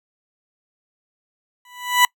20% pulse tone with exponential growth, 987.8 Hz, B5, in tune, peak -4 dBFS, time 1.65-2.05 s, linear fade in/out 2 ms, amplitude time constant 85 ms, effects noise-tail reverb RT60 0.1 s tail -26 dB re dry

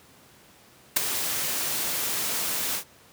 white noise with ADSR envelope, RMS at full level -17 dBFS, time 0.96-2.84 s, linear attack 9 ms, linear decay 10 ms, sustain -11 dB, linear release 86 ms, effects pink hiss -54 dBFS RMS until 3.12 s + high-pass 100 Hz 12 dB/octave

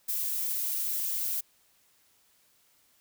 violet noise, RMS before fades -31 dBFS, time 0.08-1.41 s, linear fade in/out 10 ms, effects white hiss -66 dBFS RMS until 3 s

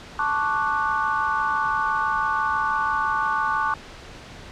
sine chord, D major seventh, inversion second, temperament equal, 880 / 1108.7 / 1174.7 / 1480 Hz, A5 / C#6 / D6 / F#6, 0 / 0 / 0 / 0 cents, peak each -26 dBFS, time 0.19-3.74 s, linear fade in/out 2 ms, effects pink hiss -41 dBFS RMS until 4.51 s + low-pass 5000 Hz 12 dB/octave

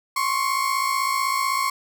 35% pulse tone pair together, 1058 / 1113.9 Hz, C6 / C#6, +19 / +8 cents, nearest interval minor second, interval 89 cents, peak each -22 dBFS, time 0.16-1.7 s, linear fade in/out 5 ms, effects none

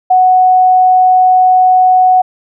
sine tone, 740 Hz, F#5, in tune, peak -4 dBFS, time 0.1-2.22 s, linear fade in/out 10 ms, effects none

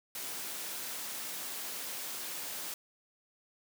white high-pass noise, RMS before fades -40 dBFS, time 0.15-2.74 s, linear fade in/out 2 ms, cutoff 190 Hz, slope 12 dB/octave, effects none

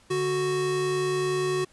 square tone pair together, 146.83 / 370 Hz, D3 / F#4, 0 / 0 cents, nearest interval octave + major third, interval 1600 cents, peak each -34 / -25 dBFS, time 0.1-1.65 s, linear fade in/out 10 ms, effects pink hiss -58 dBFS RMS until 1.72 s + resampled to 24000 Hz

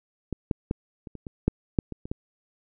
clicks, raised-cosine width 3 ms, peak -16 / -11 / -12 / -26 / -26 / -23 / -7 / -7 / -21 / -24 / -16 dBFS, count 11, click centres 0.327 / 0.512 / 0.711 / 1.072 / 1.153 / 1.268 / 1.48 / 1.788 / 1.923 / 2.055 / 2.115 s, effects none

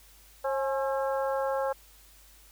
harmonic tone with a mistuned harmonic, 269.2 Hz, C4, 49 cents sharp, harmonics 2 / 3 / 4 / 5 / 6, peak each -28 / -33 / -37 / -39 / -42 dBFS, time 0.44-1.73 s, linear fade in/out 10 ms, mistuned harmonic 3, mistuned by +61 cents, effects added 50 Hz sine -57 dBFS peak until 2.51 s + white hiss -57 dBFS RMS until 2.51 s

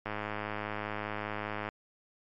click train, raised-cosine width 0.5 ms, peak -20 dBFS, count 172, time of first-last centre 0.06-1.689 s, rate 105 Hz, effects MP3 48 kbps

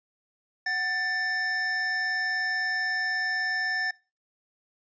square tone pair together, 745 / 1771.9 Hz, F#5 / A6, +12 / +12 cents, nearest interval octave + minor third, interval 1500 cents, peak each -37 / -27 dBFS, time 0.66-3.91 s, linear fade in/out 5 ms, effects noise-tail reverb RT60 0.3 s tail -22 dB re dry + resampled to 16000 Hz

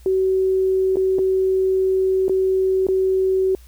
sine tone with dropouts, 378.5 Hz, F#4, 39 cents sharp, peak -15 dBFS, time 0.06-3.55 s, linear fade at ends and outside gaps 1 ms, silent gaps 0.958-0.969 / 1.185-1.19 / 2.282-2.295 / 2.868-2.886 s, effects added 60 Hz sine -42 dBFS peak until 3.67 s + white hiss -54 dBFS RMS until 3.67 s

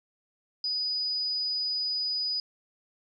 sine tone, 4960 Hz, D#8, 6 cents flat, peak -27 dBFS, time 0.64-2.4 s, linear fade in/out 2 ms, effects none

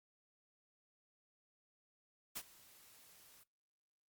white noise with ADSR envelope, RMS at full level -42 dBFS, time 2.35-3.44 s, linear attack 19 ms, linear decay 53 ms, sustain -21 dB, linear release 15 ms, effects noise-tail reverb RT60 0.2 s tail -23 dB re dry + Opus 48 kbps

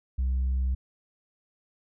sine tone with tanh clipping, 64.4 Hz, C2, 27 cents flat, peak -24 dBFS, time 0.18-0.75 s, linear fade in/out 10 ms, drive 1 dB, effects none

